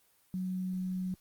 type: tone with quantisation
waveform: sine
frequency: 185 Hz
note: F#3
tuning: in tune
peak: -32 dBFS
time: 0.34-1.14 s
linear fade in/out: 0 ms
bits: 10
effects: white hiss -68 dBFS RMS until 1.2 s + Opus 32 kbps